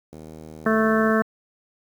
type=click train; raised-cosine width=2 ms; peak=-27 dBFS; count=78; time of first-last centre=0.13-1.112 s; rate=78.4 Hz
type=harmonic tone; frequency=220 Hz; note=A3; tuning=in tune; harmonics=1 / 2 / 3 / 5 / 6 / 7 / 8; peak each=-20 / -23 / -25 / -27 / -28 / -28 / -29 dBFS; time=0.66-1.22 s; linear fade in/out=2 ms
effects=high-pass 80 Hz 12 dB/octave + 8-bit